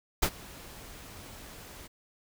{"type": "noise with ADSR envelope", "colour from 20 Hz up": "pink", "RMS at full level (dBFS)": -24, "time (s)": [0.22, 1.88], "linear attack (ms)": 11, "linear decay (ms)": 64, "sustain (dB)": -23, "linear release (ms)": 17, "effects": []}